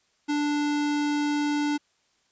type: tone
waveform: square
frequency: 293.7 Hz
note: D4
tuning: in tune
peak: -24 dBFS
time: 0.28-1.78 s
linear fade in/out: 20 ms
effects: white hiss -68 dBFS RMS until 2.31 s + resampled to 16000 Hz